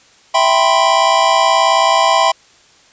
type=chord; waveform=square; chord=C major seventh; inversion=first; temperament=equal; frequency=659.3 / 784 / 987.8 / 1046.5 Hz; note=E5 / G5 / B5 / C6; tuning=0 / 0 / 0 / 0 cents; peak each=-16 dBFS; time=0.34-2.32 s; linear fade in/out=10 ms; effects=white hiss -48 dBFS RMS until 2.92 s + resampled to 16000 Hz